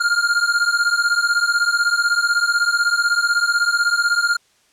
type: beating tone pair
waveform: square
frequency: 1400 / 1416 Hz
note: F6 / F6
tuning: +4 / +23 cents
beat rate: 16 Hz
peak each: -19 dBFS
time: 0-4.37 s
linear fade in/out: 10 ms
effects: white hiss -58 dBFS RMS until 4.72 s + low-pass 8000 Hz 12 dB/octave